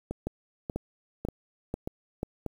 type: two click trains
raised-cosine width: 2 ms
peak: -19 / -17 dBFS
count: 5 / 5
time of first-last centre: 0.11-2.463 / 0.27-2.231 s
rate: 1.7 / 2.04 Hz
effects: 8-bit